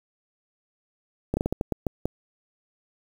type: slowing click train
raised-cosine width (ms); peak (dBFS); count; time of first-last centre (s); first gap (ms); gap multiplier
2; -11; 9; 1.34-2.056; 30; 1.3
effects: 7-bit